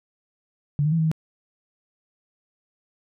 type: tone with pitch steps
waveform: sine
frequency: 145.3 / 153 / 164.9 / 159.5 / 158.5 Hz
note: D3 / D#3 / E3 / D#3 / D#3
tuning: -18 / -29 / +1 / +43 / +32 cents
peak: -18 dBFS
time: 0.79-1.115 s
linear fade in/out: 0 ms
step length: 65 ms
effects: none